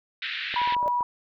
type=band-pass noise; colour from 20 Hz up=pink; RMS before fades=-32 dBFS; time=0.22-0.75 s; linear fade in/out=2 ms; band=1600 to 3900 Hz; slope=48 dB/octave
type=clicks; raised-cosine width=1 ms; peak=-25 dBFS; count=8; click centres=0.541 / 0.617 / 0.675 / 0.724 / 0.766 / 0.829 / 0.861 / 1.008 s
type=tone; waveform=sine; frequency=973 Hz; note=B5; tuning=26 cents flat; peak=-22 dBFS; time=0.56-1.03 s; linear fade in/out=2 ms
type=tone with exponential growth; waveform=sine; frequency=599 Hz; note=D5; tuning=34 cents sharp; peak=-23 dBFS; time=0.76-0.88 s; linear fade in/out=0 ms; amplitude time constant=24 ms
effects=none